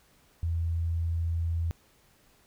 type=tone; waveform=sine; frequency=83.4 Hz; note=E2; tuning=21 cents sharp; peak=-26 dBFS; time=0.43-1.71 s; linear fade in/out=0 ms; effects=pink hiss -63 dBFS RMS until 2.46 s